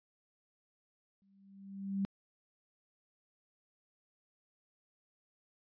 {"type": "tone with exponential growth", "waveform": "sine", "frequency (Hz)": 196, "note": "G3", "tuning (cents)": 0, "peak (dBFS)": -29, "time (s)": [1.22, 2.05], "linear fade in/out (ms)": 0, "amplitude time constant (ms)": 180, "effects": ["resampled to 11025 Hz"]}